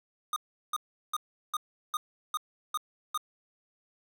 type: tone bursts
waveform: square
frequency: 1229 Hz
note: D#6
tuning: 22 cents flat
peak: -29 dBFS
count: 8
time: 0.33-3.176 s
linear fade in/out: 2 ms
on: 32 ms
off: 370 ms
effects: none